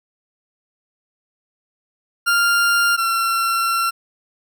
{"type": "tone pair in turn", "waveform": "40% pulse", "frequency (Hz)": [1396.9, 1360.3], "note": ["F6", "F6"], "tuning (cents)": [0, -46], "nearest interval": "unison", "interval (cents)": 46, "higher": "first", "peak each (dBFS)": [-13, -16], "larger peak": "first", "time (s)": [[2.26, 2.97], [2.97, 3.91]], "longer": "second", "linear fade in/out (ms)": 20, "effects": []}